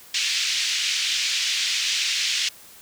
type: band-pass noise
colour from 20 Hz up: pink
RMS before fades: -24 dBFS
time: 0.14-2.49 s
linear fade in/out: 5 ms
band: 2400 to 6300 Hz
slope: 24 dB/octave
effects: white hiss -47 dBFS RMS until 2.81 s